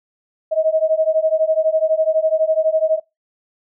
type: beating tone pair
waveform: sine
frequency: 628 / 640 Hz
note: D#5 / D#5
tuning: +16 / +49 cents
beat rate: 12 Hz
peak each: -17 dBFS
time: 0.51-3 s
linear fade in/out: 20 ms
effects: noise-tail reverb RT60 0.2 s tail -23 dB re dry